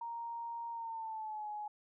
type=tone with pitch glide; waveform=sine; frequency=932.3 to 840.2 Hz; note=A#5 to G#5; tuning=0 to +20 cents; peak=-39 dBFS; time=0.01-1.68 s; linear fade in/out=5 ms; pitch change=-180 cents; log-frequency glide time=0.71-1.49 s; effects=none